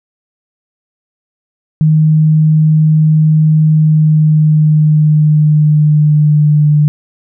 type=tone with pitch glide; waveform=sine; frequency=155.56 to 149.31 Hz; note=D#3 to D3; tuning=0 to +29 cents; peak=-5 dBFS; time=1.81-6.88 s; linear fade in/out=0 ms; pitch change=-71 cents; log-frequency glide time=3.67-6.75 s; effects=none